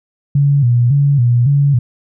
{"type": "tone with vibrato", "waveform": "sine", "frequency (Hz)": 130.81, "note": "C3", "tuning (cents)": 0, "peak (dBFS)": -8, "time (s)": [0.35, 1.79], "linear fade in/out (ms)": 5, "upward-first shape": "square", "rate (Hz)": 1.8, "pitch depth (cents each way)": 140, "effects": []}